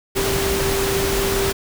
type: tone in noise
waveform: sine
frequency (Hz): 392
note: G4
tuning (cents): 0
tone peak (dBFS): -21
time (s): 0.15-1.53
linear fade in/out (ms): 20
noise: pink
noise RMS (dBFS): -22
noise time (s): 0.15-1.53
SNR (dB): -2
effects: none